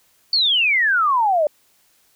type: exponential sweep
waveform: sine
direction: down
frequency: 4575 to 578 Hz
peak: -14 dBFS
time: 0.33-1.47 s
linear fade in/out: 2 ms
effects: white hiss -59 dBFS RMS until 2.15 s